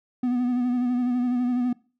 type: tone with vibrato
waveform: triangle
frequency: 246.9 Hz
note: B3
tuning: in tune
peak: -19 dBFS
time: 0.23-1.73 s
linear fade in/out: 5 ms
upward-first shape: sine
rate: 12 Hz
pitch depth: 36 cents each way
effects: noise-tail reverb RT60 0.4 s tail -23 dB re dry